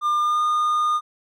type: tone with pitch glide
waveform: triangle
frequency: 1200 to 1220.3 Hz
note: D6 to D#6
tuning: +37 to -34 cents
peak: -16 dBFS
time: 0.01-1.01 s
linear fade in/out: 50 ms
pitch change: +29 cents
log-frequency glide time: 0.18-0.42 s
effects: none